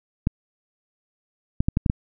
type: clicks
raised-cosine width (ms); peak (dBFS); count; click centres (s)
5; -7; 6; 0.271 / 1.605 / 1.685 / 1.771 / 1.862 / 1.899
effects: none